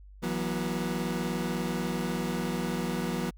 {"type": "chord", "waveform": "30% pulse", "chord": "E suspended second", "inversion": "none", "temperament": "equal with one note detuned", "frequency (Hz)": [164.81, 185, 241.4], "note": ["E3", "F#3", "B3"], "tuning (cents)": [0, 0, -39], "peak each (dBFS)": [-32, -30, -31], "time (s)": [0.22, 3.31], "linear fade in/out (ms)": 20, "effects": ["added 49 Hz sine -47 dBFS peak until 3.37 s"]}